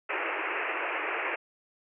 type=band-pass noise; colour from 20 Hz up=white; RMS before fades=-32 dBFS; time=0.09-1.36 s; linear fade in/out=10 ms; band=310 to 2700 Hz; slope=96 dB/octave; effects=none